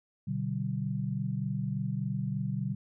sine chord, G major, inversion first, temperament equal with one note detuned, 123.47 / 146.83 / 192.08 Hz, B2 / D3 / G3, 0 / 0 / -35 cents, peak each -34 dBFS, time 0.27-2.75 s, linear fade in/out 10 ms, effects none

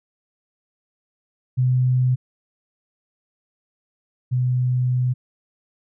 sine tone pair in turn, 127 / 125.76 Hz, B2 / B2, +49 / +32 cents, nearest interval unison, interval 17 cents, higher first, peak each -15 / -17 dBFS, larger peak first, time 1.57-2.16 / 4.31-5.14 s, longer second, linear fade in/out 20 ms, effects none

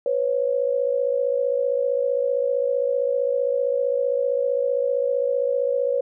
sine tone pair together, 493.9 / 549.3 Hz, B4 / C#5, 0 / -16 cents, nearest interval major second, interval 184 cents, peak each -22 dBFS, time 0.06-6.01 s, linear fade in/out 2 ms, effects none

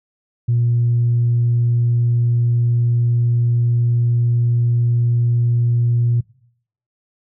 sine tone, 119.1 Hz, A#2, 38 cents sharp, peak -12 dBFS, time 0.48-6.21 s, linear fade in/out 10 ms, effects noise-tail reverb RT60 0.7 s tail -23 dB re dry + tanh soft clip ceiling -9 dBFS

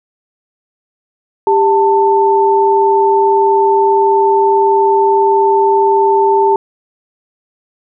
sine tone pair together, 396.1 / 889.2 Hz, G4 / A5, +18 / +18 cents, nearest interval octave + major second, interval 1400 cents, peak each -10 dBFS, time 1.47-6.56 s, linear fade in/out 2 ms, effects none

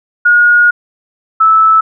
sine tone pair in turn, 1439 / 1310 Hz, F#6 / E6, -49 / -11 cents, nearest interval major second, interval 162 cents, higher first, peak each -4 dBFS, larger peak neither, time 0.25-0.71 / 1.4-1.81 s, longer first, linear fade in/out 10 ms, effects none

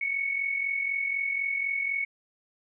sine tone pair together, 2212 / 2256 Hz, C#7 / C#7, -4 / +30 cents, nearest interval unison, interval 34 cents, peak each -27 / -34 dBFS, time 0.01-2.05 s, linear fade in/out 5 ms, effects none

